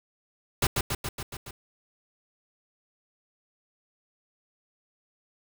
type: noise with echo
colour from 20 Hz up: pink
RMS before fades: -23 dBFS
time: 0.62-0.67 s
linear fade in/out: 5 ms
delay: 140 ms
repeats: 6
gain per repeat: -3 dB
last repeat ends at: 1.51 s
effects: none